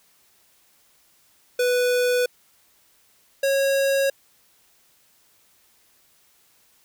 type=tone pair in turn; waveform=square; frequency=493.9 / 548 Hz; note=B4 / C#5; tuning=0 / -20 cents; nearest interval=major second; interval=180 cents; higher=second; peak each=-19 dBFS; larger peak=neither; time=1.59-2.26 / 3.43-4.1 s; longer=neither; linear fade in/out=5 ms; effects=white hiss -60 dBFS RMS until 6.84 s